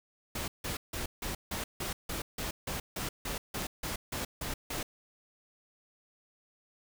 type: noise bursts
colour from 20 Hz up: pink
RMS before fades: -36 dBFS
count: 16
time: 0.35-4.83 s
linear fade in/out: 5 ms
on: 130 ms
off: 160 ms
effects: none